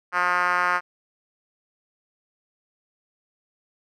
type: tone with band-pass filter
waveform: 5% pulse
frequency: 178.3 Hz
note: F3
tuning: 36 cents sharp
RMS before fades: -22 dBFS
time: 0.12-0.81 s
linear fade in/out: 50 ms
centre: 1300 Hz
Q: 2.1
effects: none